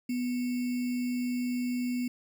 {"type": "tone with sample-and-hold", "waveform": "sine", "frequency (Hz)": 246.9, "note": "B3", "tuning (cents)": 0, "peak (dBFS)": -28, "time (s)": [0.09, 2.08], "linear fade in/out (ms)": 5, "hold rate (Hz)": 2450, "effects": []}